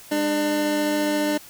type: tone pair together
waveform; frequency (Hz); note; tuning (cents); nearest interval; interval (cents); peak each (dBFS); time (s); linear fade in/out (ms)
25% pulse; 204.3 / 299.2; G#3 / D4; -28 / +32; perfect fifth; 660; -28 / -17; 0.11-1.38; 10
effects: white hiss -45 dBFS RMS until 1.49 s